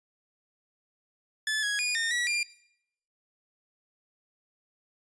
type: tone with pitch steps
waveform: sawtooth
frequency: 1733 / 1662 / 2448 / 1827 / 1933 / 2395 Hz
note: A6 / G#6 / D#7 / A#6 / B6 / D7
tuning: -27 / +1 / -29 / -35 / -38 / +33 cents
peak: -23 dBFS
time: 1.47-2.43 s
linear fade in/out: 2 ms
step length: 160 ms
effects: noise-tail reverb RT60 0.7 s tail -18 dB re dry + resampled to 22050 Hz